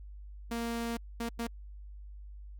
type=tone bursts at uneven times; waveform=sawtooth; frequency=232.8 Hz; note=A#3; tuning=2 cents flat; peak=-29 dBFS; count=3; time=0.51-0.97 / 1.2-1.29 / 1.39-1.47 s; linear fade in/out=5 ms; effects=added 50 Hz sine -44 dBFS peak until 2.59 s + Opus 48 kbps